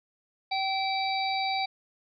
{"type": "harmonic tone", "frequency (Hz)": 772, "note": "G5", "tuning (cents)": -27, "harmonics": [1, 3, 5, 6], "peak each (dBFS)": [-28, -33, -35, -36], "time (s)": [0.51, 1.66], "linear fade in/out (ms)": 10, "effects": []}